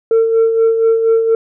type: tone with tremolo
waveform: sine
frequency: 452.4 Hz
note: A4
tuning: 48 cents sharp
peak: -5 dBFS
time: 0.11-1.35 s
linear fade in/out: 2 ms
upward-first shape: sine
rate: 4.2 Hz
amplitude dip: 55%
effects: tanh soft clip ceiling -6 dBFS